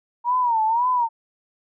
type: tone with vibrato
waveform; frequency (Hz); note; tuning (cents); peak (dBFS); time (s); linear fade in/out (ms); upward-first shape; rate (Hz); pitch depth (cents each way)
sine; 938; A#5; +11; -17; 0.24-1.09; 50; sine; 1.9; 130
effects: none